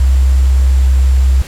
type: tone with sample-and-hold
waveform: sine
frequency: 65.6 Hz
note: C2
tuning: 5 cents sharp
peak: -6 dBFS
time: 0-1.42 s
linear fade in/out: 5 ms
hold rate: 7350 Hz
effects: pink hiss -32 dBFS RMS until 1.47 s + low-pass 12000 Hz 12 dB/octave